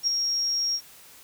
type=tone with ADSR envelope; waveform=sine; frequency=5588 Hz; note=F8; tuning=in tune; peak=-18 dBFS; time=0.03-0.81 s; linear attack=44 ms; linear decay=5 ms; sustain=-5 dB; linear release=64 ms; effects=white hiss -50 dBFS RMS until 1.23 s